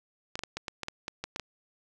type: clicks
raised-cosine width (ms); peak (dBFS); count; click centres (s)
0.2; -17; 11; 0.355 / 0.392 / 0.436 / 0.57 / 0.682 / 0.833 / 0.884 / 1.081 / 1.24 / 1.361 / 1.397
effects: none